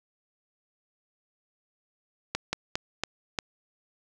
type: slowing click train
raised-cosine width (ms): 0.2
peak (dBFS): -10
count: 5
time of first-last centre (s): 2.35-3.388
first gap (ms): 180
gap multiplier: 1.25
effects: none